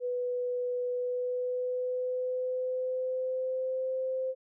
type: tone with pitch glide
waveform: sine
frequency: 493.9 to 520.3 Hz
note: B4 to C5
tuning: 0 to -10 cents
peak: -29 dBFS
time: 0-4.35 s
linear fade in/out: 50 ms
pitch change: +90 cents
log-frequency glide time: 0.9-3.93 s
effects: none